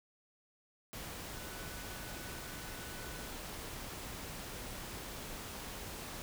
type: tone in noise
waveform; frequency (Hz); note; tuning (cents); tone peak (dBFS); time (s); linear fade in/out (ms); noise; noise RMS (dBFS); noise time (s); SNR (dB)
sine; 1489; F#6; +11; -54; 1.35-3.3; 0; pink; -45; 0.93-6.22; -12
effects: none